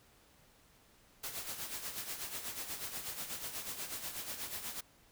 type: noise with tremolo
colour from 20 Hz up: white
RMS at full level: -40 dBFS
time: 1.23-4.81 s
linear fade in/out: 10 ms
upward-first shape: sine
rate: 8.2 Hz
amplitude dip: 60%
effects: pink hiss -65 dBFS RMS until 5.11 s